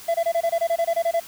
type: tone bursts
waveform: triangle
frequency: 672 Hz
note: E5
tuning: 33 cents sharp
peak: -16 dBFS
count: 13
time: 0.08-1.201 s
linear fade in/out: 10 ms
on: 65 ms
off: 23 ms
effects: white hiss -42 dBFS RMS until 1.27 s